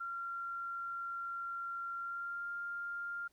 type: tone with pitch glide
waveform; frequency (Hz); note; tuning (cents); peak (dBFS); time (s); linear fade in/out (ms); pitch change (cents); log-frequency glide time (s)
sine; 1377 to 1397.8; F6 to F6; -25 to +1; -38; 0-3.28; 10; +26; 1.99-2.49
effects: pink hiss -74 dBFS RMS until 3.32 s